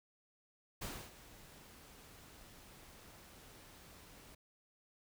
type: noise with ADSR envelope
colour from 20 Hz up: pink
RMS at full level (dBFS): -43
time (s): 0.81-4.35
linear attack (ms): 11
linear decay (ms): 280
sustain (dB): -15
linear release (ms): 6
effects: none